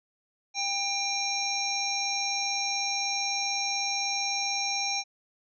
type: harmonic tone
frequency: 797 Hz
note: G5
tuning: 28 cents sharp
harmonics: 1 / 3 / 5 / 7 / 8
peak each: -34 / -33 / -35 / -31 / -36 dBFS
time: 0.54-5.04 s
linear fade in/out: 50 ms
effects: none